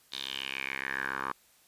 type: tone with band-pass filter sweep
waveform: 10% pulse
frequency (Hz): 67.1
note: C2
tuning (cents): +44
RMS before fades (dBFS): -36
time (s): 0.12-1.32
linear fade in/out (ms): 5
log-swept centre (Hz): 3900 to 1200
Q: 5.1
effects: white hiss -63 dBFS RMS until 1.67 s + resampled to 32000 Hz